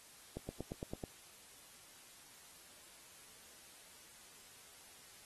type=accelerating click train; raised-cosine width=2 ms; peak=-28 dBFS; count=7; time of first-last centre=0.37-1.038 s; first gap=120 ms; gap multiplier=0.97; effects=white hiss -59 dBFS RMS until 5.25 s + AAC 32 kbps